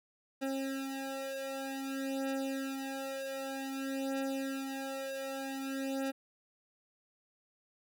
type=beating tone pair; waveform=25% pulse; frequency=269.7 / 270.23 Hz; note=C#4 / C#4; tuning=-47 / -44 cents; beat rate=0.53 Hz; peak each=-34 / -36 dBFS; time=0.41-6.12 s; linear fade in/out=20 ms; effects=none